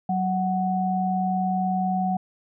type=tone pair together; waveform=sine; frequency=187 / 742.8 Hz; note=F#3 / F#5; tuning=+19 / +7 cents; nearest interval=2 octaves; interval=2388 cents; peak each=-24 dBFS; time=0.09-2.17 s; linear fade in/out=5 ms; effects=none